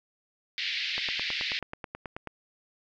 pink band-pass noise, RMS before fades -32 dBFS, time 0.58-1.59 s, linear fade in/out 0 ms, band 1900 to 4700 Hz, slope 48 dB/octave
click train, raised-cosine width 0.5 ms, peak -21 dBFS, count 13, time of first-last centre 0.98-2.273 s, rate 9.28 Hz
effects none

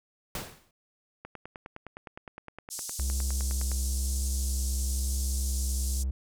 pink noise with exponential decay, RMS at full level -32 dBFS, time 0.35-0.71 s, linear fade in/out 2 ms, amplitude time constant 78 ms
click train, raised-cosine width 0.5 ms, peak -26 dBFS, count 25, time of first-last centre 1.25-3.717 s, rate 9.73 Hz
pink band-pass noise, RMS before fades -38 dBFS, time 2.7-6.04 s, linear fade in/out 20 ms, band 5800 to 11000 Hz, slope 24 dB/octave
triangle tone with vibrato, 65.5 Hz, C2, 2 cents sharp, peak -25 dBFS, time 2.99-6.11 s, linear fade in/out 5 ms, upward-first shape sine, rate 1 Hz, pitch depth 13 cents each way
effects none

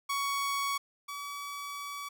sawtooth tone pair in turn, 1119 / 1141.2 Hz, C#6 / C#6, +16 / +50 cents, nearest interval unison, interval 34 cents, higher second, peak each -26 / -34 dBFS, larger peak first, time 0.09-0.78 / 1.08-2.09 s, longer second, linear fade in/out 10 ms, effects none

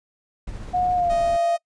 brown noise with tremolo, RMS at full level -33 dBFS, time 0.47-1.37 s, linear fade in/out 5 ms, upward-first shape triangle, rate 14 Hz, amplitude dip 30%
sine tone with pitch glide, 724 to 683.4 Hz, F#5 to F5, -38 to -38 cents, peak -18 dBFS, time 0.73-1.57 s, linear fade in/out 20 ms, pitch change -100 cents, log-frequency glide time 0.94-1.13 s
sawtooth tone, 622.3 Hz, D#5, in tune, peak -28 dBFS, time 1.09-1.58 s, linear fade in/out 20 ms
effects noise-tail reverb RT60 0.1 s tail -25 dB re dry + resampled to 22050 Hz

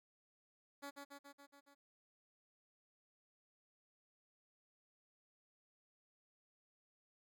10% pulse tone with echo, 282.4 Hz, C#4, 32 cents sharp, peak -38 dBFS, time 0.82-0.91 s, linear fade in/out 20 ms, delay 140 ms, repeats 6, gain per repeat -3 dB, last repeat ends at 1.75 s, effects none

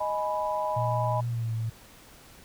sine chord, G# minor, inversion second, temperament equal with one note detuned, 622.3 / 837.8 / 987.8 Hz, D#5 / G#5 / B5, 0 / +15 / 0 cents, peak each -30 / -32 / -30 dBFS, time 0-1.21 s, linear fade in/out 10 ms
sine tone with pitch glide, 119.1 to 112.42 Hz, A#2 to A2, +38 to +38 cents, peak -27 dBFS, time 0.76-1.7 s, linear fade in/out 10 ms, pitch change -100 cents, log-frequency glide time 1.28-1.53 s
effects pink hiss -52 dBFS RMS until 2.44 s

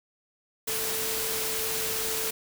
sine tone in noise, 442.9 Hz, A4, 11 cents sharp, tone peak -36 dBFS, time 0.67-2.31 s, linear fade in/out 10 ms, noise white, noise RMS -30 dBFS, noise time 0.67-2.31 s, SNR -9 dB, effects none

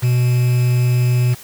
triangle tone with quantisation, 123.47 Hz, B2, in tune, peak -10 dBFS, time 0.02-1.35 s, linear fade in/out 20 ms, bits 5, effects white hiss -39 dBFS RMS until 1.43 s

